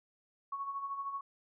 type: tone with tremolo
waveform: sine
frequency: 1108.7 Hz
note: C#6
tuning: in tune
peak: -34 dBFS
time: 0.52-1.21 s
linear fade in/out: 5 ms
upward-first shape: sine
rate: 13 Hz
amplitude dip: 55%
effects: none